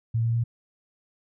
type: tone with pitch steps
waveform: sine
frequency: 114.2 / 115.59 / 117 Hz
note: A#2 / A#2 / A#2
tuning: -35 / -14 / +7 cents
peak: -21 dBFS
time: 0.14-0.44 s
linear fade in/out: 10 ms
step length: 100 ms
effects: none